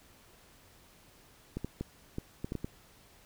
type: clicks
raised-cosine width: 3 ms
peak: -22 dBFS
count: 8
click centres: 1.57 / 1.646 / 1.81 / 2.184 / 2.445 / 2.521 / 2.553 / 2.645 s
effects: pink hiss -60 dBFS RMS until 3.25 s

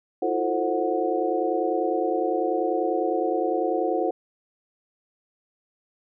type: tone cluster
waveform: sine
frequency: 326.8 / 356.8 / 446.1 / 527 / 734 Hz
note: E4 / F4 / A4 / C5 / F#5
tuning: -15 / +37 / +24 / +12 / -14 cents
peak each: -28 dBFS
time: 0.22-4.11 s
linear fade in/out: 5 ms
effects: none

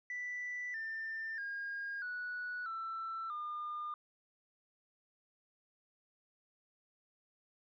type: tone with pitch steps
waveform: sine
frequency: 1975.5 / 1790.7 / 1623.2 / 1471.4 / 1333.8 / 1209.1 Hz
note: B6 / A6 / G#6 / F#6 / E6 / D#6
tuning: 0 / +30 / -40 / -10 / +20 / -50 cents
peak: -37 dBFS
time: 0.1-3.94 s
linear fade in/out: 2 ms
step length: 640 ms
effects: tanh soft clip ceiling -35 dBFS

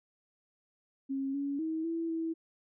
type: tone with pitch steps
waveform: sine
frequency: 271.1 / 281.1 / 319.6 / 330.9 / 326.4 Hz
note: C#4 / C#4 / D#4 / E4 / E4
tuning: -38 / +24 / +47 / +7 / -17 cents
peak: -31 dBFS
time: 1.09-2.34 s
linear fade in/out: 20 ms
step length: 250 ms
effects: none

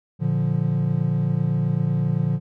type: chord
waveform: triangle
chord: Bb major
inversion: none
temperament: equal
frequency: 116.54 / 146.83 / 174.61 Hz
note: Bb2 / D3 / F3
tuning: 0 / 0 / 0 cents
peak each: -23 / -20 / -22 dBFS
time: 0.19-2.4 s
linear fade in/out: 50 ms
effects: none

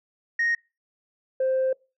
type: tone pair in turn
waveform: sine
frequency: 1864.7 / 523.3 Hz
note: A#6 / C5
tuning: 0 / 0 cents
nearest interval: octave + minor seventh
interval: 2200 cents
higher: first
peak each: -19 dBFS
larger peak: neither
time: 0.39-0.55 / 1.4-1.73 s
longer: second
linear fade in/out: 5 ms
effects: noise-tail reverb RT60 0.3 s tail -26 dB re dry + tanh soft clip ceiling -18 dBFS

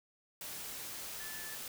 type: tone in noise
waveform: sine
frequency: 1743 Hz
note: A6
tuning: 17 cents flat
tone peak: -48 dBFS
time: 1.2-1.55 s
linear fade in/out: 2 ms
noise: white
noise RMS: -44 dBFS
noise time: 0.41-1.68 s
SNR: -7 dB
effects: none

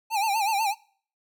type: tone with vibrato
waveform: square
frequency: 842 Hz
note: G#5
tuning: 24 cents sharp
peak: -23 dBFS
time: 0.1-0.75 s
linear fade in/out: 50 ms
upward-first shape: sine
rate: 8.1 Hz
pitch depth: 130 cents each way
effects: noise-tail reverb RT60 0.5 s tail -23 dB re dry

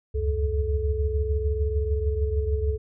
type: tone cluster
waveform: sine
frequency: 69.3 / 76 / 88.9 / 432.4 Hz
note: C#2 / D#2 / F2 / A4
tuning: 0 / -40 / +31 / -30 cents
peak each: -24 / -30 / -31 / -29 dBFS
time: 0.14-2.78 s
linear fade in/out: 20 ms
effects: none

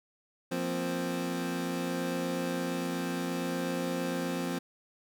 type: chord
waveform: 25% pulse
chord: F suspended fourth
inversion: none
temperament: equal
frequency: 174.61 / 233.1 / 261.6 Hz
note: F3 / Bb3 / C4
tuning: 0 / 0 / 0 cents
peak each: -31 / -36 / -30 dBFS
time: 0.51-4.59 s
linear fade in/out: 10 ms
effects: none

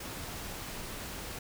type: noise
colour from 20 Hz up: pink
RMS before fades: -41 dBFS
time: 0-1.39 s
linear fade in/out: 5 ms
effects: none

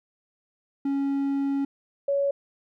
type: tone pair in turn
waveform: triangle / sine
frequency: 277.2 / 560.4 Hz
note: C#4 / C#5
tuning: 0 / +19 cents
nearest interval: octave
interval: 1219 cents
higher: second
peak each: -21 dBFS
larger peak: neither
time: 0.85-1.65 / 2.08-2.31 s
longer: first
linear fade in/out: 5 ms
effects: none

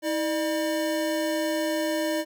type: tone pair together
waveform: square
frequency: 320.8 / 602.4 Hz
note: E4 / D5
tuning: -47 / +44 cents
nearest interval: major seventh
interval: 1091 cents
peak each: -28 dBFS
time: 0.02-2.25 s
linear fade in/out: 50 ms
effects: none

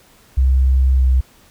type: tone with pitch glide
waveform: sine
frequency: 65.41 to 64.43 Hz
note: C2 to C2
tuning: 0 to -26 cents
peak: -10 dBFS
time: 0.37-1.21 s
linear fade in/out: 10 ms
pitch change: -26 cents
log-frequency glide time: 0.96-1.01 s
effects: pink hiss -50 dBFS RMS until 1.5 s

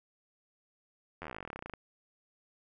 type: slowing click train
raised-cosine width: 0.5 ms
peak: -26 dBFS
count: 24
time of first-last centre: 1.22-1.737 s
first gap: 11 ms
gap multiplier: 1.06
effects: none

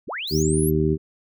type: linear sweep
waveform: sine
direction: up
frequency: 42.83 to 12000 Hz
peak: -27 dBFS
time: 0.07-0.71 s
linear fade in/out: 20 ms
type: noise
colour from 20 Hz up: violet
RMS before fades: -39 dBFS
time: 0.27-0.43 s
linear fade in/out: 10 ms
type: harmonic tone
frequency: 77.78 Hz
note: D#2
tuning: in tune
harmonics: 1 / 2 / 3 / 4 / 5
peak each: -26 / -22 / -27 / -25 / -22 dBFS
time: 0.3-0.98 s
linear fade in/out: 50 ms
effects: none

